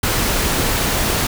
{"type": "noise", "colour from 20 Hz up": "pink", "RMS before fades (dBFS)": -18, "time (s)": [0.03, 1.27], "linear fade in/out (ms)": 5, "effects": []}